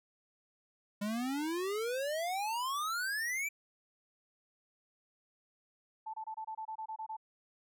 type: exponential sweep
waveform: square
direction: up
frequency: 200.4 to 2369 Hz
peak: -34 dBFS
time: 1.01-3.49 s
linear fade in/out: 10 ms
type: tone bursts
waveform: sine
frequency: 878 Hz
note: A5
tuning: 4 cents flat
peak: -38 dBFS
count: 11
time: 6.06-7.168 s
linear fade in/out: 10 ms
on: 78 ms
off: 25 ms
effects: none